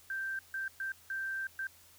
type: tone bursts at uneven times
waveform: sine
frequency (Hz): 1568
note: G6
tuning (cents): 0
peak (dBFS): -34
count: 5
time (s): 0.1-0.39 / 0.54-0.68 / 0.8-0.92 / 1.1-1.47 / 1.59-1.67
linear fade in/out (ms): 2
effects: added 85 Hz sine -69 dBFS peak until 1.98 s + white hiss -60 dBFS RMS until 1.98 s